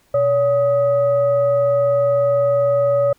sine tone with frequency modulation, 567 Hz, C#5, 39 cents sharp, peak -13 dBFS, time 0.14-3.13 s, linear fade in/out 5 ms, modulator 690 Hz, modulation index 0.38, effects pink hiss -58 dBFS RMS until 3.18 s

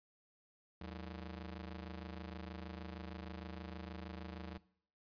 sawtooth ring-modulated tone, 130.81 Hz, C3, in tune, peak -38 dBFS, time 0.81-4.58 s, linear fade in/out 5 ms, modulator 52.2 Hz, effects noise-tail reverb RT60 0.6 s tail -20 dB re dry + resampled to 11025 Hz

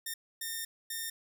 5% pulse tone bursts at uneven times, 1822 Hz, A#6, 40 cents flat, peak -25 dBFS, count 3, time 0.06-0.14 / 0.41-0.65 / 0.9-1.1 s, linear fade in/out 5 ms, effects none

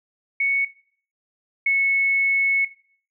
sine tone pair in turn, 2217 / 2200 Hz, C#7 / C#7, 0 / -14 cents, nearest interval unison, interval 14 cents, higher first, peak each -18 / -16 dBFS, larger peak second, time 0.4-0.65 / 1.66-2.65 s, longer second, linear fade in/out 5 ms, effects noise-tail reverb RT60 0.5 s tail -18 dB re dry

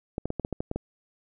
clicks, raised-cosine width 2 ms, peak -16 dBFS, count 9, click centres 0.181 / 0.256 / 0.304 / 0.397 / 0.449 / 0.527 / 0.605 / 0.714 / 0.76 s, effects none

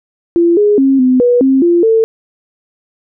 sine tone with pitch steps, 341.2 / 414.9 / 270.1 / 255.1 / 486.8 / 266.6 / 344.9 / 447.9 Hz, F4 / G#4 / C#4 / C4 / B4 / C4 / F4 / A4, -40 / -2 / -45 / -44 / -25 / +33 / -22 / +31 cents, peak -6 dBFS, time 0.36-2.04 s, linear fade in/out 0 ms, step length 210 ms, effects none

